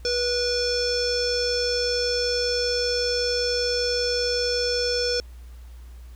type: tone with low-pass filter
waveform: square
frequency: 486.8 Hz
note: B4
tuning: 25 cents flat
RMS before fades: -24 dBFS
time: 0.05-5.2 s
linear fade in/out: 0 ms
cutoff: 5400 Hz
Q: 9.9
effects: added 60 Hz sine -39 dBFS peak until 6.15 s + pink hiss -57 dBFS RMS until 6.15 s